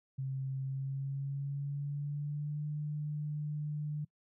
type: tone with pitch glide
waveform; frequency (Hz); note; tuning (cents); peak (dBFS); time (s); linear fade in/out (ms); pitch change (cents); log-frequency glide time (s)
sine; 133.9 to 149.43; C3 to D3; +40 to +30; -34; 0.18-4.05; 10; +190; 0.62-2.65
effects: noise-tail reverb RT60 0.1 s tail -24 dB re dry